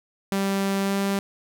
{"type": "tone with pitch glide", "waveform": "sawtooth", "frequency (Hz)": [196, 197.48], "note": ["G3", "G3"], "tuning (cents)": [0, 13], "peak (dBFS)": -18, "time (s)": [0.32, 1.19], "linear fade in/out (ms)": 0, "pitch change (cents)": 13, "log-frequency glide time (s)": [0.81, 0.95], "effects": []}